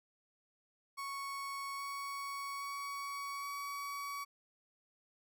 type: tone with pitch steps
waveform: 35% pulse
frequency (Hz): 1108.7 / 1116.4 / 1124.2 / 1132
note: C#6 / C#6 / C#6 / C#6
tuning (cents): 0 / +12 / +24 / +36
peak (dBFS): -38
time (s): 0.97-4.25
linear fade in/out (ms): 20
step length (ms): 820
effects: none